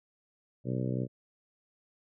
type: harmonic tone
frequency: 63.4 Hz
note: B1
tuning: 46 cents sharp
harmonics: 2 / 3 / 4 / 5 / 6 / 7 / 8 / 9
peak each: -32 / -36 / -38 / -40 / -42 / -43 / -44 / -45 dBFS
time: 0.64-1.08 s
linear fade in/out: 50 ms
effects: none